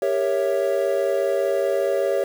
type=chord; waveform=triangle; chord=G diminished seventh; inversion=none; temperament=equal with one note detuned; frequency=397.7 / 466.2 / 554.4 / 659.3 Hz; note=G4 / Bb4 / Db5 / Fb5; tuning=+25 / 0 / 0 / 0 cents; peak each=-22 / -26 / -20 / -25 dBFS; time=0.02-2.24 s; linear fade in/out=2 ms; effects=7-bit